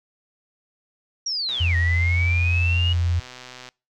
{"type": "linear two-way sweep", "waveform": "sine", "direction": "down then up", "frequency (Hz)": [5720, 1855, 2903], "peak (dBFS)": -23, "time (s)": [1.26, 2.93], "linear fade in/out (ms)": 5, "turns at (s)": 1.76}
{"type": "click train", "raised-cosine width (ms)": 0.2, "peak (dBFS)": -22, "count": 278, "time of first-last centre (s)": [1.49, 3.688], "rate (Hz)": 126}
{"type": "tone with pitch glide", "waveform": "sine", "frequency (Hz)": [85.3, 86.74], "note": ["F2", "F2"], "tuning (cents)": [-40, -11], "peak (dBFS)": -18, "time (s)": [1.6, 3.2], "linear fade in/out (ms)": 10, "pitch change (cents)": 29, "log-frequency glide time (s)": [2, 2.62]}
{"effects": ["noise-tail reverb RT60 0.3 s tail -25 dB re dry"]}